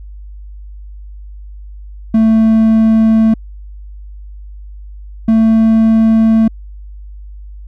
triangle tone pair in turn, 221.9 / 222.9 Hz, A3 / A3, +15 / +23 cents, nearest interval unison, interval 8 cents, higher second, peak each -4 dBFS, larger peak neither, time 2.14-3.34 / 5.28-6.48 s, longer neither, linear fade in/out 5 ms, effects added 50 Hz sine -28 dBFS peak until 7.67 s

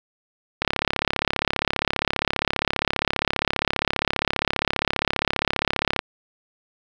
click train, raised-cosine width 0.3 ms, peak -4 dBFS, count 189, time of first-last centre 0.62-5.991 s, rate 35 Hz, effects none

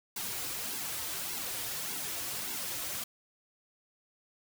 white noise with flanger, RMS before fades -37 dBFS, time 0.16-3.04 s, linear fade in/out 5 ms, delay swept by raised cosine 1.6 to 5.1 ms, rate 1.7 Hz, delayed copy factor -0.75, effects none

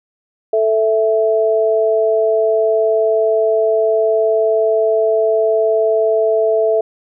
sine tone pair together, 440 / 659.3 Hz, A4 / E5, 0 / 0 cents, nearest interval perfect fifth, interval 700 cents, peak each -14 dBFS, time 0.53-6.81 s, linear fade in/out 5 ms, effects none

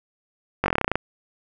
slowing click train, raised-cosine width 0.5 ms, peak -5 dBFS, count 12, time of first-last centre 0.64-0.956 s, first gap 20 ms, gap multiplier 1.07, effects none

